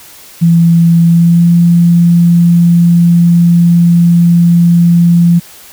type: tone with pitch glide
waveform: sine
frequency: 168.2 to 171.54 Hz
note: E3 to F3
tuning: +35 to -31 cents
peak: -3 dBFS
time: 0.41-5.4 s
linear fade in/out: 20 ms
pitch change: +34 cents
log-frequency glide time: 1.05-1.49 s
effects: white hiss -35 dBFS RMS until 5.72 s